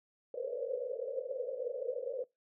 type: band-pass noise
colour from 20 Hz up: pink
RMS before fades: -38 dBFS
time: 0.34-2.24 s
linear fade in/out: 2 ms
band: 470 to 550 Hz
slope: 96 dB/octave
effects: noise-tail reverb RT60 0.2 s tail -22 dB re dry